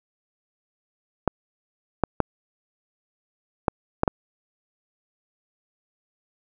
clicks, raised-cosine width 1 ms, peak -4 dBFS, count 6, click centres 1.277 / 2.037 / 2.203 / 3.682 / 4.034 / 4.078 s, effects none

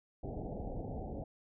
pink low-pass noise, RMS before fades -41 dBFS, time 0.23-1.24 s, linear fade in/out 5 ms, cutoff 810 Hz, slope 96 dB/octave, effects none

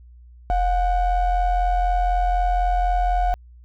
triangle ring-modulated tone, 380 Hz, F#4, 46 cents sharp, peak -12 dBFS, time 0.5-3.34 s, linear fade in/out 0 ms, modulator 338 Hz, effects added 60 Hz sine -43 dBFS peak until 3.64 s

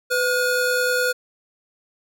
square tone pair together, 501 / 1433 Hz, B4 / F6, +25 / +44 cents, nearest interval octave + tritone, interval 1819 cents, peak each -22 dBFS, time 0.1-1.13 s, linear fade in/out 20 ms, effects none

